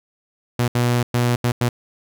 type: tone bursts at uneven times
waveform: sawtooth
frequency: 121.2 Hz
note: B2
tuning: 32 cents flat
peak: -12 dBFS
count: 5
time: 0.59-0.68 / 0.75-1.03 / 1.14-1.36 / 1.44-1.52 / 1.61-1.69 s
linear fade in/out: 5 ms
effects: none